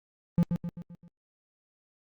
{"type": "tone with echo", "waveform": "triangle", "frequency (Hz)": 172.5, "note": "F3", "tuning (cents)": -21, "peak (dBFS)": -17, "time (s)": [0.38, 0.43], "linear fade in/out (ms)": 0, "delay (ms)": 130, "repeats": 5, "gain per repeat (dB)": -6, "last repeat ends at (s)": 1.08, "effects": ["Opus 32 kbps"]}